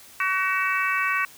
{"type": "harmonic tone", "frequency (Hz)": 377.6, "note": "F#4", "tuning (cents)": 35, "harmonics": [3, 4, 5, 6, 7], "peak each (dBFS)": [-26, -27, -28, -29, -29], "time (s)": [0.2, 1.25], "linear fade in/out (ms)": 2, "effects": ["white hiss -48 dBFS RMS until 1.37 s"]}